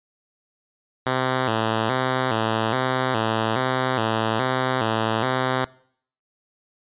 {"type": "tone with vibrato", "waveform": "5% pulse", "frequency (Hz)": 120, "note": "B2", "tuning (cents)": -49, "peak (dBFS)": -9, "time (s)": [1.06, 5.65], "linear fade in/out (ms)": 5, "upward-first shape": "square", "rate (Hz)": 1.2, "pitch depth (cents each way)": 130, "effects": ["noise-tail reverb RT60 0.6 s tail -22 dB re dry", "resampled to 8000 Hz"]}